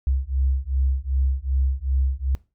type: beating tone pair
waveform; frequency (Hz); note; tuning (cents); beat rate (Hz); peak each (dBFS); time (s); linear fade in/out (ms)
sine; 65.41 / 68.01; C2 / C#2; 0 / -32; 2.6; -22; 0.07-2.35; 0
effects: noise-tail reverb RT60 0.3 s tail -21 dB re dry + tanh soft clip ceiling -12 dBFS